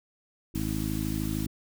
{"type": "harmonic tone", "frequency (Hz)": 53.1, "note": "G#1", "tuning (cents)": 39, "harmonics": [1, 2, 3, 4, 5, 6], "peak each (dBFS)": [-35, -35, -35, -35, -35, -35], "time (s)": [0.54, 1.47], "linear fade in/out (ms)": 10}
{"type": "noise", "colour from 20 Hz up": "white", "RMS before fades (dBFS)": -42, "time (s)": [0.55, 1.46], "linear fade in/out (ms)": 0}
{"effects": []}